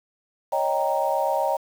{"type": "chord", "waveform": "sine", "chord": "Eb dominant seventh", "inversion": "third", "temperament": "equal", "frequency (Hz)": [554.4, 622.3, 784, 932.3], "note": ["Db5", "Eb5", "G5", "Bb5"], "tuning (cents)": [0, 0, 0, 0], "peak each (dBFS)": -26, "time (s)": [0.52, 1.57], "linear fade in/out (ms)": 10, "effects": ["7-bit"]}